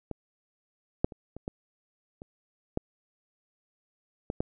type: clicks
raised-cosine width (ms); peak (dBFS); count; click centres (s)
2; -21 / -9 / -29 / -27 / -20 / -29 / -14 / -18 / -14; 9; 0.113 / 1.045 / 1.122 / 1.366 / 1.479 / 2.219 / 2.774 / 4.301 / 4.405
effects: none